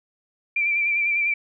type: tone with vibrato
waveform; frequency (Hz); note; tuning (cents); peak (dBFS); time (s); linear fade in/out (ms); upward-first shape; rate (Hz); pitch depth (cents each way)
sine; 2349; D7; 0; -19; 0.56-1.34; 5; sine; 10; 40
effects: none